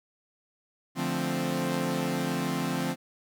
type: chord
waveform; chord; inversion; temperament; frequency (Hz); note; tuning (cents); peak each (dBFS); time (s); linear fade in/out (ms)
sawtooth; D minor seventh; none; equal; 146.83 / 174.61 / 220 / 261.6; D3 / F3 / A3 / C4; 0 / 0 / 0 / 0; -31 / -28 / -32 / -27; 0.95-2.96; 50
effects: none